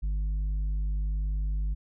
sine tone with tanh clipping, 50.6 Hz, G#1, 44 cents flat, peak -27 dBFS, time 0.02-1.75 s, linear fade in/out 20 ms, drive 5 dB, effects none

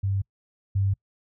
sine tone pair in turn, 98 / 98 Hz, G2 / G2, 0 / 0 cents, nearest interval unison, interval 0 cents, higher neither, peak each -22 / -20 dBFS, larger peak second, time 0.03-0.22 / 0.75-0.94 s, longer neither, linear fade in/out 10 ms, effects noise-tail reverb RT60 0.1 s tail -26 dB re dry

